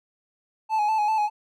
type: tone with vibrato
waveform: triangle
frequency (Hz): 857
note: A5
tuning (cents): -46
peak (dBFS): -18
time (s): 0.69-1.3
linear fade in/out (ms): 50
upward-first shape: square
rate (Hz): 5.1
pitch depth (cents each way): 39
effects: none